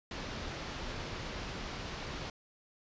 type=low-pass noise; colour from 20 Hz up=pink; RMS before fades=-41 dBFS; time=0.11-2.3 s; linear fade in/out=2 ms; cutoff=5500 Hz; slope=24 dB/octave; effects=resampled to 16000 Hz